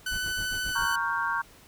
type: tone with vibrato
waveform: sawtooth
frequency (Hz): 1500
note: F#6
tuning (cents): +23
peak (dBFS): -25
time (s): 0.06-0.96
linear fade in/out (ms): 5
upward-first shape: sine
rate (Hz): 13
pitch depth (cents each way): 8
type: noise with tremolo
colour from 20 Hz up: brown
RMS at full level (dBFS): -37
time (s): 0.11-0.92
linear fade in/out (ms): 5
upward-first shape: sine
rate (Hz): 7.4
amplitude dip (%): 100
type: chord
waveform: sine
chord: G half-diminished seventh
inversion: first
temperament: equal with one note detuned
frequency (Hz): 932.3 / 1108.7 / 1403.4 / 1568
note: Bb5 / Db6 / F6 / G6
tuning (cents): 0 / 0 / +8 / 0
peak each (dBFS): -31 / -31 / -33 / -30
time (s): 0.75-1.42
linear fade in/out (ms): 10
effects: pink hiss -54 dBFS RMS until 1.67 s